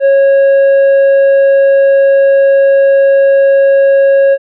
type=tone with tanh clipping; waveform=sine; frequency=549 Hz; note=C#5; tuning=17 cents flat; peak=-5 dBFS; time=0-4.38 s; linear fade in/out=50 ms; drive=5 dB; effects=none

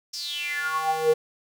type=tone with high-pass filter sweep; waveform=square; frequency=158.5 Hz; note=D#3; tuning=32 cents sharp; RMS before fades=-26 dBFS; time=0.13-1.14 s; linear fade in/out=10 ms; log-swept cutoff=5500 to 420 Hz; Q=8.7; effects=none

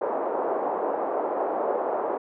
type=band-pass noise; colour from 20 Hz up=pink; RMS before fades=-27 dBFS; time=0.01-2.18 s; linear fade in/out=10 ms; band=400 to 920 Hz; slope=24 dB/octave; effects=none

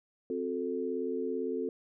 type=chord; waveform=sine; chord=F# diminished; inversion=second; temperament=equal with one note detuned; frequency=261.6 / 362.2 / 440 Hz; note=C4 / F#4 / A4; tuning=0 / -37 / 0 cents; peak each=-36 / -36 / -34 dBFS; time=0.3-1.69 s; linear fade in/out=2 ms; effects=none

